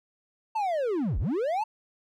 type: linear two-way sweep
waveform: triangle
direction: down then up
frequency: 908 to 32.91 to 908 Hz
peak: -23 dBFS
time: 0.55-1.64 s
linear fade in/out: 10 ms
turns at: 1.19 s
effects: none